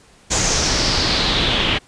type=noise with low-pass filter sweep; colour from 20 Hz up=pink; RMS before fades=-18 dBFS; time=0.3-1.79 s; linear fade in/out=20 ms; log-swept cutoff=7000 to 3000 Hz; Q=4.2; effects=pink hiss -50 dBFS RMS until 1.87 s + resampled to 22050 Hz